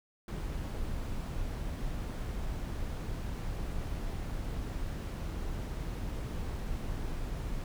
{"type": "noise", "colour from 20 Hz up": "brown", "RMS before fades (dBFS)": -36, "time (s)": [0.28, 7.64], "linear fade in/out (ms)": 2, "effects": []}